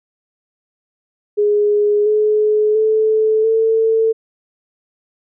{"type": "tone with pitch steps", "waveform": "sine", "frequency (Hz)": [415.3, 425.5, 435.9, 446.7], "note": ["G#4", "G#4", "A4", "A4"], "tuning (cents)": [0, 42, -16, 26], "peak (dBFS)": -11, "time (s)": [1.37, 4.13], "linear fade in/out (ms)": 20, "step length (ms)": 690, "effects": []}